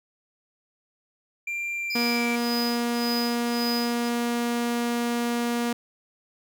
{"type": "tone with pitch glide", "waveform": "triangle", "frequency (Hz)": [2375, 2334], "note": ["D7", "D7"], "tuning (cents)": [19, -11], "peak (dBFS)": -26, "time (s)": [1.47, 2.36], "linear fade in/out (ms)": 5, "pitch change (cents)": -30, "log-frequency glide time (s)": [1.74, 2.24]}
{"type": "tone with tremolo", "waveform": "square", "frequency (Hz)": 4978, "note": "D#8", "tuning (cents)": 0, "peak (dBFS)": -28, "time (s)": [1.9, 4.09], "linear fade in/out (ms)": 5, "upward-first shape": "sine", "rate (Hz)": 1.8, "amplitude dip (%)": 90}
{"type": "tone", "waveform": "sawtooth", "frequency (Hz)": 237.7, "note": "A#3", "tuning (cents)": 34, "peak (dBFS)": -20, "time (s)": [1.95, 5.73], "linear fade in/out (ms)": 5}
{"effects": []}